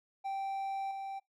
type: tone with level steps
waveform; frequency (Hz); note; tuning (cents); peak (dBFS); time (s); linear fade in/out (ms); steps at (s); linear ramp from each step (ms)
triangle; 781; G5; -7; -32 / -36; 0.24-1.2; 20; 0.91; 2
effects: noise-tail reverb RT60 0.2 s tail -25 dB re dry